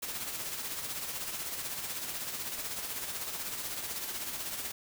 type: noise with tremolo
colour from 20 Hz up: white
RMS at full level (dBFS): -36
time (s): 0.02-4.72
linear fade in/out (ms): 10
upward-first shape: sine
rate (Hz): 16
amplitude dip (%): 45
effects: none